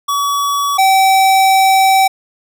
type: tone pair in turn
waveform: square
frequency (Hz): 1135 / 769.5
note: C#6 / G5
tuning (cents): +41 / -32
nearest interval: perfect fifth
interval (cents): 673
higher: first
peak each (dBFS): -14 / -8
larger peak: second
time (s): 0.08-0.78 / 0.78-2.08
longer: second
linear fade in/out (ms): 10
effects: none